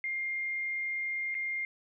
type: tone with dropouts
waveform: sine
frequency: 2115 Hz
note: C7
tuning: 18 cents sharp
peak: -31 dBFS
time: 0.04-1.65 s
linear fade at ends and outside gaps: 1 ms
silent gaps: 1.344-1.35 s
effects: none